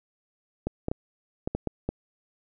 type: clicks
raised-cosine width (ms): 2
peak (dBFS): -14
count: 7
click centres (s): 0.67 / 0.884 / 0.915 / 1.475 / 1.55 / 1.673 / 1.89
effects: none